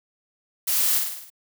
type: noise with echo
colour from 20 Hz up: blue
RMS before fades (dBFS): -23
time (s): 0.67-0.99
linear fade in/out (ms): 10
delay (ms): 52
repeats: 6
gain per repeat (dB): -4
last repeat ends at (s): 1.302
effects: none